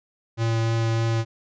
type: tone with vibrato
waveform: square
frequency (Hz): 114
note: A#2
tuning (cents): -38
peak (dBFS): -21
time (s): 0.37-1.25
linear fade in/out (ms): 50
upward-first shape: triangle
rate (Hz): 3.3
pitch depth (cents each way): 9
effects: resampled to 16000 Hz